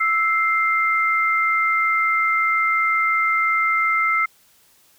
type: tone pair together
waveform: sine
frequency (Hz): 1318.5 / 2093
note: E6 / C7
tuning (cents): 0 / 0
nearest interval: minor sixth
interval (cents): 800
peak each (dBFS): -19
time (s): 0-4.26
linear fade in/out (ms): 10
effects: white hiss -56 dBFS RMS until 4.98 s